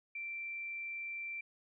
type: tone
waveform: sine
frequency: 2349 Hz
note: D7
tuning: in tune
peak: -39 dBFS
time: 0.15-1.41 s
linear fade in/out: 5 ms
effects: none